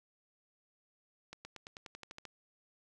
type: accelerating click train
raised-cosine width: 0.2 ms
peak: -29 dBFS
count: 11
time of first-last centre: 1.33-2.253 s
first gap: 120 ms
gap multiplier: 0.94
effects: none